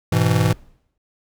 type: chord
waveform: square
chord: E major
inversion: first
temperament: just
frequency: 103.01 / 123.61 / 164.81 Hz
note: G#2 / B2 / E3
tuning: -14 / +2 / 0 cents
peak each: -20 dBFS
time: 0.12-0.53 s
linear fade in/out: 5 ms
type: noise with exponential decay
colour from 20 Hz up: brown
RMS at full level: -32 dBFS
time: 0.42-0.98 s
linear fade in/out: 2 ms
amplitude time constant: 120 ms
effects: none